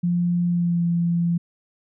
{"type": "tone with pitch glide", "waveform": "sine", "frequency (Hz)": [174.61, 170.92], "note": ["F3", "F3"], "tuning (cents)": [0, -37], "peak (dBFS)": -18, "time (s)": [0.03, 1.38], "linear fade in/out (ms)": 10, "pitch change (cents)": -37, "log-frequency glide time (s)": [0.47, 0.84], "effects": []}